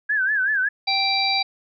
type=tone with vibrato; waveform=sine; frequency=1619 Hz; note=G#6; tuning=45 cents flat; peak=-18 dBFS; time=0.09-0.69 s; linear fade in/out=10 ms; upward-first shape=sine; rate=5.3 Hz; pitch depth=130 cents each way
type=harmonic tone; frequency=783 Hz; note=G5; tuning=2 cents flat; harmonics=1 / 3 / 5 / 6; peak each=-24 / -24 / -24 / -24 dBFS; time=0.87-1.43 s; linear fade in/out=10 ms
effects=none